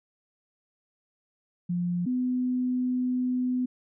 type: tone pair in turn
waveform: sine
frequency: 175.8 / 251.5 Hz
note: F3 / B3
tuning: +12 / +32 cents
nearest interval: tritone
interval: 620 cents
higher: second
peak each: -25 / -24 dBFS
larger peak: second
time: 1.69-2.06 / 2.06-3.66 s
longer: second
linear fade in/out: 10 ms
effects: none